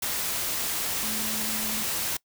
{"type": "tone in noise", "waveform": "sine", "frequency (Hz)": 217.1, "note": "A3", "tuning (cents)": -23, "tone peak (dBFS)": -36, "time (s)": [1.03, 1.83], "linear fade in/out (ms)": 5, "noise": "white", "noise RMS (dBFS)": -29, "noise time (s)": [0.02, 2.17], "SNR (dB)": -10, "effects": ["noise-tail reverb RT60 0.1 s tail -23 dB re dry"]}